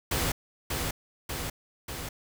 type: noise with echo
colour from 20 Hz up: pink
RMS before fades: -28 dBFS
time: 0.11-0.32 s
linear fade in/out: 5 ms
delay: 590 ms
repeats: 3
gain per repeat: -3 dB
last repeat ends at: 2.09 s
effects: none